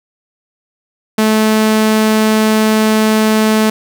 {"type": "tone", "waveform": "sawtooth", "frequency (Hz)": 217.3, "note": "A3", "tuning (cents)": -21, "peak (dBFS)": -5, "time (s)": [1.18, 3.7], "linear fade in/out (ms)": 5, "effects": []}